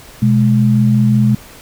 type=tone pair together; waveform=sine; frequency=125 / 210.4 Hz; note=B2 / G#3; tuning=+21 / +23 cents; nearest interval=major sixth; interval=902 cents; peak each=-11 dBFS; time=0.22-1.35 s; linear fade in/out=5 ms; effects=pink hiss -38 dBFS RMS until 1.61 s